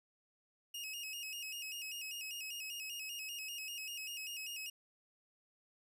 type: tone with vibrato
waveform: sawtooth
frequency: 2700 Hz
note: E7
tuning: 41 cents sharp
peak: -39 dBFS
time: 0.74-4.7 s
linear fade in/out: 5 ms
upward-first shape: square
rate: 5.1 Hz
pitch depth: 90 cents each way
effects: none